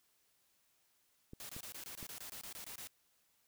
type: clicks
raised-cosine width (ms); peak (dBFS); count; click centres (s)
3; -36; 3; 1.334 / 1.565 / 2.028
type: noise bursts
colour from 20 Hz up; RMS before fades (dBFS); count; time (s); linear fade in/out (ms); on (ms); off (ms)
white; -48; 13; 1.4-2.872; 0; 92; 23
effects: white hiss -75 dBFS RMS until 3.47 s